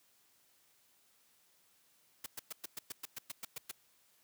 white noise bursts, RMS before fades -42 dBFS, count 12, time 2.24-3.714 s, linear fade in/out 5 ms, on 22 ms, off 110 ms, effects white hiss -70 dBFS RMS until 4.23 s + high-pass 80 Hz 12 dB/octave

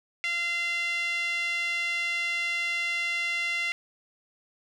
5% pulse tone with band-pass filter, 689 Hz, F5, 24 cents flat, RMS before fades -29 dBFS, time 0.24-3.72 s, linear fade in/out 0 ms, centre 2300 Hz, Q 8.9, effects 10-bit

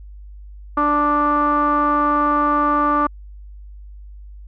sawtooth tone with low-pass filter, 293.7 Hz, D4, in tune, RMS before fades -17 dBFS, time 0.77-3.07 s, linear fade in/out 5 ms, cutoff 1200 Hz, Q 8, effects added 50 Hz sine -35 dBFS peak until 4.47 s

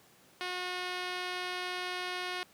5% pulse tone with low-pass filter, 362 Hz, F#4, 38 cents flat, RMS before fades -37 dBFS, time 0.41-2.43 s, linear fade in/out 0 ms, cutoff 7000 Hz, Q 0.52, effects pink hiss -61 dBFS RMS until 2.53 s + high-pass 150 Hz 12 dB/octave

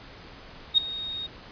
sine tone with ADSR envelope, 3729 Hz, A#7, in tune, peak -13 dBFS, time 0.74-1.27 s, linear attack 38 ms, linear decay 6 ms, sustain -18 dB, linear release 12 ms, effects pink hiss -46 dBFS RMS until 1.51 s + resampled to 11025 Hz

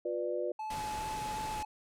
sine chord, B diminished, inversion second, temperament just, 355.6 / 493.9 / 592.7 Hz, F4 / B4 / D5, +31 / 0 / +16 cents, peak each -36 dBFS, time 0.05-0.52 s, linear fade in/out 5 ms
triangle tone with vibrato, 860 Hz, A5, 40 cents flat, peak -34 dBFS, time 0.59-1.65 s, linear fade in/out 5 ms, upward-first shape square, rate 2.6 Hz, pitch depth 12 cents each way
pink low-pass noise, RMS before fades -43 dBFS, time 0.7-1.63 s, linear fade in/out 5 ms, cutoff 11000 Hz, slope 24 dB/octave
effects none

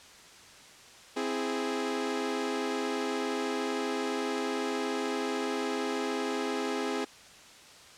sawtooth chord, C augmented, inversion none, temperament equal, 261.6 / 329.6 / 415.3 Hz, C4 / E4 / G#4, 0 / 0 / 0 cents, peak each -30 / -33 / -29 dBFS, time 1.16-7.05 s, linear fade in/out 10 ms, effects white hiss -52 dBFS RMS until 7.97 s + low-pass 7000 Hz 12 dB/octave

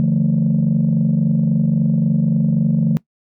sine chord, D minor, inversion none, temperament equal with one note detuned, 146.83 / 170.53 / 220 Hz, D3 / F3 / A3, 0 / -41 / 0 cents, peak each -16 dBFS, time 0-2.97 s, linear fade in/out 0 ms, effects noise-tail reverb RT60 0.1 s tail -21 dB re dry + tanh soft clip ceiling -8 dBFS

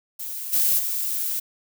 violet noise with level steps, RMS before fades -32 / -20 / -26 dBFS, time 0.19-1.4 s, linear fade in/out 10 ms, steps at 0.52 / 0.78 s, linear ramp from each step 20 ms, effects none

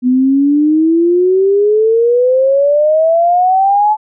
sine exponential sweep, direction up, 246.9 to 865 Hz, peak -7 dBFS, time 0.02-3.97 s, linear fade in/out 50 ms, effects none

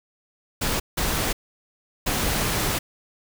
pink noise bursts at uneven times, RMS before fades -24 dBFS, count 3, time 0.61-0.8 / 0.97-1.33 / 2.06-2.79 s, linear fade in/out 10 ms, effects none

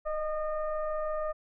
sine tone with frequency modulation, 618 Hz, D#5, 12 cents flat, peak -29 dBFS, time 0.05-1.33 s, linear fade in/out 20 ms, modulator 605 Hz, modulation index 0.9, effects none

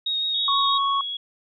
sine tone with vibrato, 3747 Hz, A#7, 8 cents sharp, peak -22 dBFS, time 0.06-0.78 s, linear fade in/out 5 ms, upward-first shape triangle, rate 6.2 Hz, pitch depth 16 cents each way
sine tone with pitch glide, 3377 to 3336 Hz, G#7 to G#7, +28 to +7 cents, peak -27 dBFS, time 0.34-1.17 s, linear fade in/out 5 ms, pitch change -21 cents, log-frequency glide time 0.62-0.69 s
sine tone, 1108.7 Hz, C#6, in tune, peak -20 dBFS, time 0.48-1.01 s, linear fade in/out 2 ms
effects none

